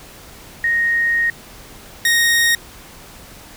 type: tone pair in turn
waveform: sine / sawtooth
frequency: 1864.7 / 1864.7 Hz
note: A#6 / A#6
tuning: 0 / 0 cents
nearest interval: unison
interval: 0 cents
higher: neither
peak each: -14 / -9 dBFS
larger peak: second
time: 0.64-1.3 / 2.05-2.55 s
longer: first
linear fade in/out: 2 ms
effects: pink hiss -40 dBFS RMS until 3.56 s